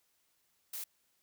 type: noise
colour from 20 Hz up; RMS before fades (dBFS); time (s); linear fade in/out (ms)
blue; -41; 0.73-0.84; 5
effects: white hiss -75 dBFS RMS until 1.22 s